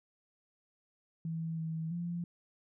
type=tone with pitch steps; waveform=sine; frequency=163.1 / 161.2 / 172.4 Hz; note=E3 / E3 / F3; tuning=-18 / -38 / -22 cents; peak=-34 dBFS; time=1.25-2.24 s; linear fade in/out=2 ms; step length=330 ms; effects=none